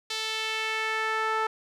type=tone with band-pass filter sweep; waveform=sawtooth; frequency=440 Hz; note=A4; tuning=in tune; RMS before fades=-29 dBFS; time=0.1-1.47 s; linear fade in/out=5 ms; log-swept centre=4100 to 1200 Hz; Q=1.7; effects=none